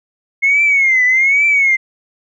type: tone with vibrato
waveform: sine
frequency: 2156 Hz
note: C#7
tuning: 49 cents flat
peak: -8 dBFS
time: 0.42-1.77 s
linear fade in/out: 20 ms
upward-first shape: triangle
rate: 1.2 Hz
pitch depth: 150 cents each way
effects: tanh soft clip ceiling -4 dBFS